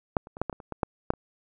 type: clicks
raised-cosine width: 1 ms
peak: -8 / -30 / -26 / -11 / -15 / -24 / -30 / -19 / -10 / -7 / -29 dBFS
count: 11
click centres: 0.168 / 0.271 / 0.369 / 0.416 / 0.497 / 0.528 / 0.602 / 0.723 / 0.832 / 1.104 / 1.137 s
effects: none